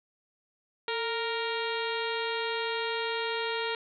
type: harmonic tone with a mistuned harmonic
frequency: 466.2 Hz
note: A#4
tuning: in tune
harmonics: 1 / 2 / 3 / 4 / 5 / 6 / 7 / 8 / 9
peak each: -33 / -36 / -38 / -39 / -40 / -41 / -41 / -42 / -43 dBFS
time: 0.88-3.75 s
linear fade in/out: 2 ms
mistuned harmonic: 1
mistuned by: -59 cents
effects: none